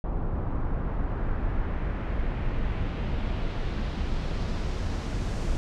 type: noise with low-pass filter sweep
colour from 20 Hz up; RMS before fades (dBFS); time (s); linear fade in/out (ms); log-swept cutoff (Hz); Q
brown; -28; 0.04-5.57; 0; 1000 to 7500; 1.2
effects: none

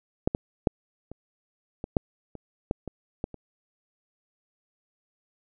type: clicks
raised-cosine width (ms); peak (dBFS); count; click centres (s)
2; -8 / -12 / -6 / -26 / -19 / -7 / -26 / -11 / -21 / -15 / -27; 11; 0.275 / 0.349 / 0.672 / 1.116 / 1.841 / 1.968 / 2.353 / 2.711 / 2.877 / 3.241 / 3.343
effects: none

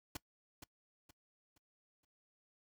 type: noise with echo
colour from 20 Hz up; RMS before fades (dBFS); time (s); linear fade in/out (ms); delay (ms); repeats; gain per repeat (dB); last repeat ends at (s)
pink; -42; 0.15-0.17; 5; 470; 4; -9; 2.05
effects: noise-tail reverb RT60 0.1 s tail -22 dB re dry

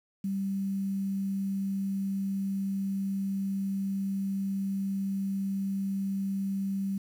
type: tone with quantisation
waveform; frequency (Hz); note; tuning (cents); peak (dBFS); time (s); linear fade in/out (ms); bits
sine; 195.3; G3; -6; -28; 0.24-6.98; 5; 9
effects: none

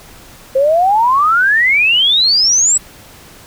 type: exponential sweep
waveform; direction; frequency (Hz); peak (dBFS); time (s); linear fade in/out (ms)
sine; up; 518 to 7950; -8; 0.55-2.78; 10
effects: pink hiss -39 dBFS RMS until 3.46 s

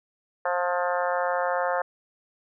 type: harmonic tone with a mistuned harmonic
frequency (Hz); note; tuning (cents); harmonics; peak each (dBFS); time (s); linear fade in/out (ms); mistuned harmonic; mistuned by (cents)
177.3; F3; +26; 3 / 4 / 5 / 6 / 7 / 8 / 9 / 10; -27 / -29 / -31 / -33 / -34 / -35 / -36 / -37; 0.45-1.82; 5; 7; +25
effects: none

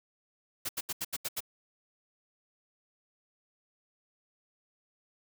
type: noise bursts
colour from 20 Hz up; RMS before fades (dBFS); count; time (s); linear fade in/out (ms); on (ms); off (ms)
white; -34; 7; 0.65-1.405; 10; 41; 78
effects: none

